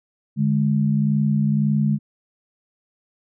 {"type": "tone pair together", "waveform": "sine", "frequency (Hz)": [146.83, 208.7], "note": ["D3", "G#3"], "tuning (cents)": [0, 9], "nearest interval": "tritone", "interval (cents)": 609, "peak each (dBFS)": -19, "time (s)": [0.36, 1.99], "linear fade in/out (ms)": 50, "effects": []}